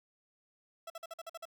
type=tone bursts; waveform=30% pulse; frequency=663 Hz; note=E5; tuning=10 cents sharp; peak=-39 dBFS; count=8; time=0.87-1.454 s; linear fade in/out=5 ms; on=31 ms; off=48 ms; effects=none